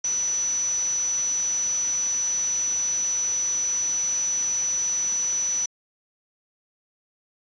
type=tone in noise; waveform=sine; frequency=5940 Hz; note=F#8; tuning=6 cents sharp; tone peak=-22 dBFS; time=0.04-5.66 s; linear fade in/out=5 ms; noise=white; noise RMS=-36 dBFS; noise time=0.04-5.66 s; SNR=+11 dB; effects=resampled to 16000 Hz